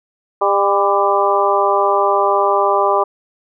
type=harmonic tone with a mistuned harmonic; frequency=200.2 Hz; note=G3; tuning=37 cents sharp; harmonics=2 / 3 / 4 / 5 / 6; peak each=-18 / -18 / -18 / -18 / -18 dBFS; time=0.41-3.04 s; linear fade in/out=10 ms; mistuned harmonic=6; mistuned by=-35 cents; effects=none